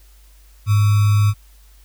sine tone with sample-and-hold, 103.8 Hz, G#2, in tune, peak -11 dBFS, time 0.66-1.34 s, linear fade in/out 50 ms, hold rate 1225 Hz, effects added 50 Hz sine -45 dBFS peak until 1.84 s + white hiss -55 dBFS RMS until 1.84 s

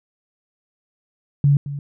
sine tone with echo, 142.2 Hz, C#3, 45 cents sharp, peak -11 dBFS, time 1.44-1.57 s, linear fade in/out 2 ms, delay 220 ms, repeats 1, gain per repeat -14 dB, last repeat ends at 1.79 s, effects none

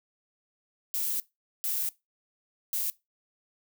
violet noise bursts at uneven times, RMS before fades -30 dBFS, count 3, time 0.94-1.2 / 1.64-1.89 / 2.73-2.9 s, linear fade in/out 0 ms, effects noise-tail reverb RT60 0.2 s tail -20 dB re dry

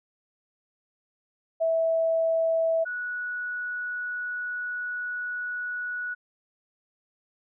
sine tone pair in turn, 654 / 1468.2 Hz, E5 / F#6, -14 / -14 cents, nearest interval octave + major second, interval 1400 cents, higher second, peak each -21 / -29 dBFS, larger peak first, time 1.6-2.85 / 2.85-6.15 s, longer second, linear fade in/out 20 ms, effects none

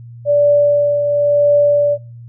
sine tone with tremolo, 581 Hz, D5, 19 cents flat, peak -7 dBFS, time 0.25-1.98 s, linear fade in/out 50 ms, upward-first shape triangle, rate 0.96 Hz, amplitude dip 50%, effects noise-tail reverb RT60 0.4 s tail -22 dB re dry + added 118 Hz sine -32 dBFS peak until 2.28 s

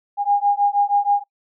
sine beating tone pair, 810 / 816.3 Hz, G#5 / G#5, -43 / -30 cents, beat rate 6.3 Hz, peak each -18 dBFS, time 0.17-1.24 s, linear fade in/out 50 ms, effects noise-tail reverb RT60 0.1 s tail -24 dB re dry

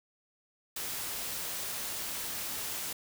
white noise, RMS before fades -37 dBFS, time 0.76-2.93 s, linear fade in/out 5 ms, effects none

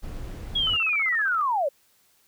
brown noise, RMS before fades -35 dBFS, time 0.02-0.78 s, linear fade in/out 20 ms
sine linear sweep, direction down, 3350 to 522 Hz, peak -21 dBFS, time 0.55-1.69 s, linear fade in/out 10 ms
sine tone bursts, 1300 Hz, E6, 24 cents flat, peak -31 dBFS, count 12, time 0.67-1.412 s, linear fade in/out 0 ms, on 27 ms, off 38 ms
effects white hiss -63 dBFS RMS until 2.27 s

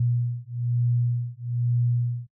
sine beating tone pair, 120 / 121.1 Hz, B2 / B2, -49 / -34 cents, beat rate 1.1 Hz, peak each -25 dBFS, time 0-2.27 s, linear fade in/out 5 ms, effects noise-tail reverb RT60 0.1 s tail -22 dB re dry

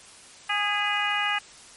harmonic tone with a mistuned harmonic, 412.8 Hz, G#4, 10 cents flat, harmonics 2 / 3 / 4 / 5 / 6 / 7, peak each -30 / -30 / -30 / -30 / -30 / -30 dBFS, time 0.49-1.39 s, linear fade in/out 10 ms, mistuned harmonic 5, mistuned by -40 cents, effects white hiss -48 dBFS RMS until 1.76 s + MP3 48 kbps

